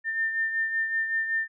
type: beating tone pair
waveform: sine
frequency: 1800 / 1805.3 Hz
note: A6 / A6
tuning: +39 / +44 cents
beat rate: 5.3 Hz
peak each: -25 / -34 dBFS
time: 0.04-1.48 s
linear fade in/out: 50 ms
effects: none